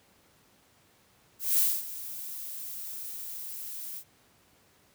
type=noise with ADSR envelope; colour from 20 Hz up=violet; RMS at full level=-23 dBFS; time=1.39-4.04 s; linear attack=200 ms; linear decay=230 ms; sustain=-16 dB; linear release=68 ms; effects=pink hiss -63 dBFS RMS until 4.94 s + high-pass 80 Hz 12 dB/octave